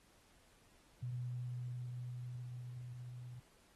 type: tone with level ramp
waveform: sine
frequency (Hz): 123.2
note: B2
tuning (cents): -4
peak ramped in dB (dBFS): -38 to -47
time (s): 1.02-3.4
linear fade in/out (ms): 10
effects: pink hiss -69 dBFS RMS until 3.75 s + AAC 32 kbps